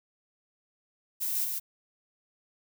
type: noise with echo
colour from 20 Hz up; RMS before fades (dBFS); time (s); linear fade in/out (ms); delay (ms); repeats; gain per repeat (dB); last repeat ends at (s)
violet; -31; 1.2-1.46; 20; 140; 1; -2; 1.6
effects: none